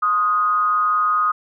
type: tone with frequency modulation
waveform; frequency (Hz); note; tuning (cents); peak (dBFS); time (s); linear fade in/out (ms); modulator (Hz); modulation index
sine; 1244.5; D#6; 0; -15; 0.02-1.32; 10; 186; 0.42
effects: none